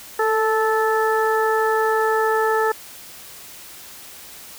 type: harmonic tone with a mistuned harmonic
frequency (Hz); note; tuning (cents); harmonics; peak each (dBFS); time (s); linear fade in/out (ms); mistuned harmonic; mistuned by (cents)
437.1; A4; -11; 1 / 2 / 3 / 4; -19 / -22 / -24 / -25; 0.19-2.72; 5; 1; +19
effects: white hiss -40 dBFS RMS until 4.58 s